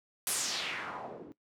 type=noise with low-pass filter sweep; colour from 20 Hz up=white; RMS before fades=-37 dBFS; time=0.27-1.32 s; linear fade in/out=0 ms; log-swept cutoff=12000 to 280 Hz; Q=2.3; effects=noise-tail reverb RT60 0.1 s tail -18 dB re dry + high-pass 150 Hz 12 dB/octave